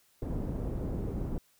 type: low-pass noise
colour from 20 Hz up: pink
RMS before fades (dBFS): -34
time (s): 0.22-1.38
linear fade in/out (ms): 2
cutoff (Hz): 370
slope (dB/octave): 12
effects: white hiss -67 dBFS RMS until 1.59 s